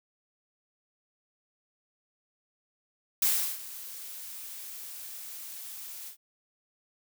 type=noise with ADSR envelope; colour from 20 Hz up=blue; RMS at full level=-24 dBFS; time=3.22-6.17 s; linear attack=4 ms; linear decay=350 ms; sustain=-18 dB; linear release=96 ms; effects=none